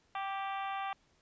harmonic tone with a mistuned harmonic, 390.8 Hz, G4, 5 cents flat, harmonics 2 / 3 / 4 / 5 / 6 / 7 / 8 / 9, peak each -37 / -40 / -48 / -49 / -49 / -50 / -54 / -55 dBFS, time 0.15-0.93 s, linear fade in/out 2 ms, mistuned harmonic 4, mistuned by +22 cents, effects pink hiss -70 dBFS RMS until 1.21 s + resampled to 16000 Hz

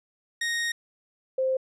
sawtooth / sine tone pair in turn, 1864.7 / 523.3 Hz, A#6 / C5, 0 / 0 cents, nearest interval octave + minor seventh, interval 2200 cents, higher first, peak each -22 dBFS, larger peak neither, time 0.41-0.72 / 1.38-1.57 s, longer first, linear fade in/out 5 ms, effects low-pass 9000 Hz 12 dB/octave

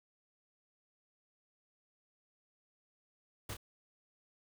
pink noise with echo, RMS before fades -42 dBFS, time 3.49-3.54 s, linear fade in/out 5 ms, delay 29 ms, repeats 1, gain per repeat -5 dB, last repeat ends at 3.569 s, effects none

